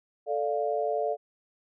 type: chord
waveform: sine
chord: D minor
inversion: second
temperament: equal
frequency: 440 / 587.3 / 698.5 Hz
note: A4 / D5 / F5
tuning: 0 / 0 / 0 cents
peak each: -30 dBFS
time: 0.26-1.17 s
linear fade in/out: 50 ms
effects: none